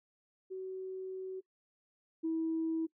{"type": "tone pair in turn", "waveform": "sine", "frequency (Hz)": [376.5, 324.1], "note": ["F#4", "E4"], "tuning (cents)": [30, -29], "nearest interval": "minor third", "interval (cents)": 259, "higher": "first", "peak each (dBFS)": [-38, -30], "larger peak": "second", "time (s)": [[0.5, 1.41], [2.23, 2.87]], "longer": "first", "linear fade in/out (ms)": 20, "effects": ["noise-tail reverb RT60 0.1 s tail -21 dB re dry", "tanh soft clip ceiling -26 dBFS"]}